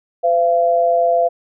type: tone pair together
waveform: sine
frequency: 510 / 681.6 Hz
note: C5 / F5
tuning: -44 / -42 cents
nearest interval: perfect fourth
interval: 502 cents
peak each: -17 / -13 dBFS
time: 0.23-1.29 s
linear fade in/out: 20 ms
effects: none

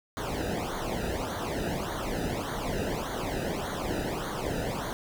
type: noise with flanger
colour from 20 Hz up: brown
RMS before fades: -32 dBFS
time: 0.17-4.93 s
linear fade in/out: 0 ms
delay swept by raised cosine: 0.38 to 0.93 ms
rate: 1.7 Hz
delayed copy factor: -0.9
effects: none

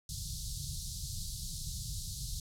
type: band-stop noise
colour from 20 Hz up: pink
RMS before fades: -39 dBFS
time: 0.09-2.4 s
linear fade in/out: 2 ms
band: 160 to 3900 Hz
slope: 48 dB/octave
effects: low-pass 11000 Hz 12 dB/octave

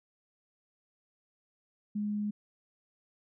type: tone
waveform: sine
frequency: 208.2 Hz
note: G#3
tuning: 5 cents sharp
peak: -30 dBFS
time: 1.95-2.31 s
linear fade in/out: 10 ms
effects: none

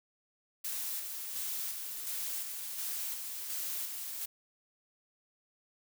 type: noise with tremolo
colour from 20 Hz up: blue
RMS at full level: -37 dBFS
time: 0.64-4.26 s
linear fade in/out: 10 ms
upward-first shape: square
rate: 1.4 Hz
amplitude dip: 35%
effects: none

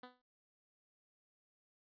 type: tone with exponential decay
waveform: 10% pulse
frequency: 249.9 Hz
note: B3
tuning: 21 cents sharp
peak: -39 dBFS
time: 0.03-0.22 s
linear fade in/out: 5 ms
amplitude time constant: 40 ms
effects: resampled to 11025 Hz

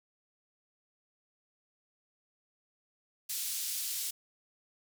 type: band-pass noise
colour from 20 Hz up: white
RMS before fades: -36 dBFS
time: 3.29-4.11 s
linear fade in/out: 10 ms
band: 3800 to 15000 Hz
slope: 12 dB/octave
effects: none

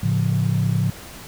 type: chord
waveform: sine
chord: A augmented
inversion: none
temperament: equal with one note detuned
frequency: 110 / 140.12 / 174.61 Hz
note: A2 / C#3 / E#3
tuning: 0 / +19 / 0 cents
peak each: -20 / -21 / -22 dBFS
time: 0.03-0.9 s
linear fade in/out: 5 ms
effects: tanh soft clip ceiling -9 dBFS + pink hiss -39 dBFS RMS until 1.27 s

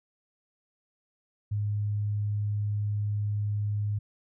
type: tone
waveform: sine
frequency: 103.83 Hz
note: G#2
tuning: in tune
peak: -26 dBFS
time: 1.51-3.99 s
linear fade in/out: 10 ms
effects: none

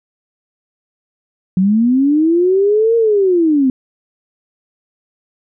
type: linear two-way sweep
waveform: sine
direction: up then down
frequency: 180 to 466.2 to 252 Hz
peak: -9 dBFS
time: 1.57-3.7 s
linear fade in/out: 2 ms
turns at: 2.96 s
effects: none

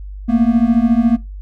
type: beating tone pair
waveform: triangle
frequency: 225.2 / 239.2 Hz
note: A3 / A#3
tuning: +40 / +45 cents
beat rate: 14 Hz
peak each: -11 dBFS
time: 0.28-1.17 s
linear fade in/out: 20 ms
effects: noise-tail reverb RT60 0.2 s tail -19 dB re dry + added 49 Hz sine -27 dBFS peak until 1.41 s

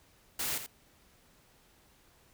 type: noise with echo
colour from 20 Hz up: white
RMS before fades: -34 dBFS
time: 0.39-0.58 s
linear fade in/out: 5 ms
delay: 84 ms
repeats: 1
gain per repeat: -9 dB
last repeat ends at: 0.664 s
effects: pink hiss -64 dBFS RMS until 2.33 s

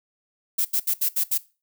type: noise bursts at uneven times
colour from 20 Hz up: violet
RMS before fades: -22 dBFS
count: 6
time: 0.58-0.65 / 0.73-0.8 / 0.87-0.94 / 1.01-1.09 / 1.16-1.24 / 1.31-1.38 s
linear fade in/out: 10 ms
effects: noise-tail reverb RT60 0.3 s tail -19 dB re dry

